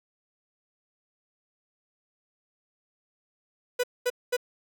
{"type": "tone bursts", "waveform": "45% pulse", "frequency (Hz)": 493.9, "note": "B4", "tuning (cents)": 0, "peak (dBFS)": -23, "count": 3, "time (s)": [3.79, 4.368], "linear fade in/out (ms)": 10, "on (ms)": 46, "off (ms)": 220, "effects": ["9-bit"]}